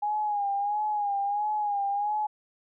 sine tone with vibrato, 823 Hz, G#5, 16 cents flat, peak -25 dBFS, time 0.02-2.27 s, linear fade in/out 10 ms, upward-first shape sine, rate 1.5 Hz, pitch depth 56 cents each way, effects none

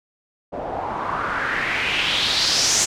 white noise with low-pass filter sweep, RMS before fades -22 dBFS, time 0.52-2.86 s, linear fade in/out 20 ms, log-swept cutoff 600 to 7000 Hz, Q 3.4, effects none

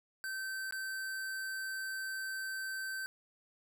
square tone with dropouts, 1547 Hz, G6, 23 cents flat, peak -38 dBFS, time 0.24-3.06 s, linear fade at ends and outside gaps 0 ms, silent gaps 0.709-0.724 s, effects none

